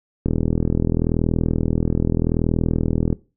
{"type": "click train", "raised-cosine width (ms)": 3, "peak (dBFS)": -6, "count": 118, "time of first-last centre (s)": [0.26, 3.128], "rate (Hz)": 40.8, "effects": ["noise-tail reverb RT60 0.3 s tail -19 dB re dry"]}